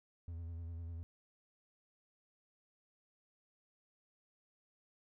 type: tone with vibrato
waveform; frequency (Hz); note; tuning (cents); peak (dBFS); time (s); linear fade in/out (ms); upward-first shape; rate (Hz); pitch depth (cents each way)
triangle; 83.8; E2; +29; -40; 0.28-1.03; 0; sine; 10; 47
effects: none